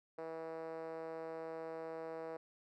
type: tone with band-pass filter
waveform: 5% pulse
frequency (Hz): 162.2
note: E3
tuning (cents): -28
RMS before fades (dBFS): -45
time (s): 0.18-2.37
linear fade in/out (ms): 5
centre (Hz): 510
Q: 2.6
effects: none